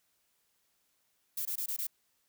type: noise bursts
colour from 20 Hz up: violet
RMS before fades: -35 dBFS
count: 5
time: 1.37-1.869 s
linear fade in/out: 5 ms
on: 83 ms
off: 21 ms
effects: white hiss -75 dBFS RMS until 2.28 s